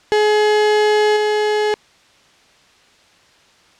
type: tone with level steps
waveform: 35% pulse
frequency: 423 Hz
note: G#4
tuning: 32 cents sharp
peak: -10 / -13 dBFS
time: 0.12-1.74 s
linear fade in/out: 0 ms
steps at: 1.16 s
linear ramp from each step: 10 ms
effects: white hiss -51 dBFS RMS until 3.79 s + low-pass 5000 Hz 12 dB/octave